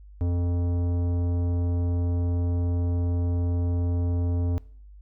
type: tone with tanh clipping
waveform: triangle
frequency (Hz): 87.31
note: F2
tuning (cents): 0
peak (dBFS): -24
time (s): 0.21-4.58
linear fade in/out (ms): 0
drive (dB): 18
effects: noise-tail reverb RT60 0.5 s tail -21 dB re dry + added 50 Hz sine -44 dBFS peak until 5.01 s